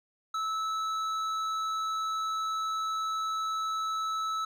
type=tone with hard clipping; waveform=triangle; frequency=1306 Hz; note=E6; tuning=17 cents flat; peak=-31 dBFS; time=0.34-4.45 s; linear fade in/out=5 ms; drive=12 dB; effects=none